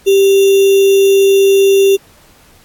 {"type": "tone with sample-and-hold", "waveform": "sine", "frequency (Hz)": 392, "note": "G4", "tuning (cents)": 0, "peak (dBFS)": -5, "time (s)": [0.06, 1.97], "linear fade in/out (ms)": 20, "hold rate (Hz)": 3150, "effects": ["pink hiss -46 dBFS RMS until 2.64 s", "AAC 64 kbps"]}